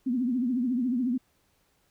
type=tone with vibrato; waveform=sine; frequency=248.2 Hz; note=B3; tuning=9 cents sharp; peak=-24 dBFS; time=0.06-1.18 s; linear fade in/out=10 ms; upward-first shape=triangle; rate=14 Hz; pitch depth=150 cents each way; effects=pink hiss -69 dBFS RMS until 1.9 s